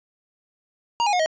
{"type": "tone with pitch steps", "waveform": "square", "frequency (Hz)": [941, 823.9, 721.4, 631.7], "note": ["A#5", "G#5", "F#5", "D#5"], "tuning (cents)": [16, -14, -44, 26], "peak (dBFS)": -19, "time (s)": [1, 1.26], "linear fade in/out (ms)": 0, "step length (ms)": 65, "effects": ["resampled to 16000 Hz"]}